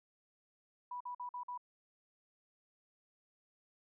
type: tone bursts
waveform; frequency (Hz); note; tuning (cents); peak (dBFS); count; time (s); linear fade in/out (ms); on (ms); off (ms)
sine; 983; B5; -8; -40; 5; 0.91-1.577; 5; 95; 48
effects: none